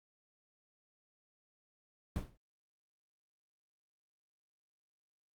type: noise with exponential decay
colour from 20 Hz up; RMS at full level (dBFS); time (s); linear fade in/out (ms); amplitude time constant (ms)
brown; -32; 2.16-2.37; 1; 45
effects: Opus 32 kbps